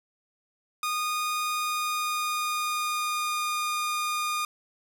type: tone with pitch glide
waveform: sawtooth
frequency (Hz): 1230 to 1219.4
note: D#6 to D#6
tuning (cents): -20 to -35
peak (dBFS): -23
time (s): 0.83-4.45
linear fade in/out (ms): 2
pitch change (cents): -15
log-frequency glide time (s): 1.44-3.44
effects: none